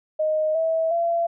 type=tone with pitch steps; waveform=sine; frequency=621 / 649.2 / 678.8 Hz; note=D#5 / E5 / F5; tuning=-3 / -27 / -49 cents; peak=-19 dBFS; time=0.19-1.27 s; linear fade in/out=10 ms; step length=360 ms; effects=none